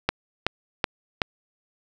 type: click train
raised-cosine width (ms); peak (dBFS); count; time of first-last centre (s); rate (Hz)
0.3; -4; 4; 0.09-1.218; 2.66
effects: none